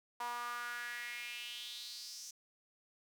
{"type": "tone with high-pass filter sweep", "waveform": "sawtooth", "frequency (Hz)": 240.3, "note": "B3", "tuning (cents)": -47, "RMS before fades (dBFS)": -44, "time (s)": [0.2, 2.31], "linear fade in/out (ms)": 5, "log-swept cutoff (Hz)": [920, 6100], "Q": 4.6, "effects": []}